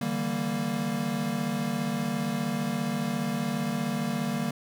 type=chord; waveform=square; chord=E half-diminished seventh; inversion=third; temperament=equal with one note detuned; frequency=146.83 / 161.8 / 196 / 233.1 Hz; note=D3 / E3 / G3 / Bb3; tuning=0 / -32 / 0 / 0 cents; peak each=-36 / -37 / -33 / -31 dBFS; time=0.01-4.51 s; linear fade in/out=5 ms; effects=none